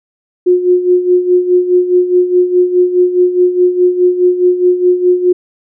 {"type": "tone with tremolo", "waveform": "sine", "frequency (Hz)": 360, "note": "F#4", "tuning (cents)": -47, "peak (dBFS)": -4, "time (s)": [0.46, 5.33], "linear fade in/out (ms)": 10, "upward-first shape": "sine", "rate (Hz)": 4.8, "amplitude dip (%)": 70, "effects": []}